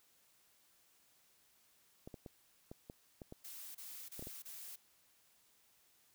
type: clicks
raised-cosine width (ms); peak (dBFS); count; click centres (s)
2; -35; 10; 2.075 / 2.142 / 2.262 / 2.715 / 2.899 / 3.218 / 3.324 / 4.194 / 4.225 / 4.271
type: noise bursts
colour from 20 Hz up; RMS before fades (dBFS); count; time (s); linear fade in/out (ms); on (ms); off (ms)
blue; -50; 4; 3.44-4.761; 10; 310; 27
effects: white hiss -71 dBFS RMS until 6.14 s